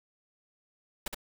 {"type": "noise with echo", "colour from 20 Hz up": "pink", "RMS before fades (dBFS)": -34, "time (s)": [1.06, 1.08], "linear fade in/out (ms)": 5, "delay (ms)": 66, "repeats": 1, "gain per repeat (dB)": -3, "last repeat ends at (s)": 1.146, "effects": []}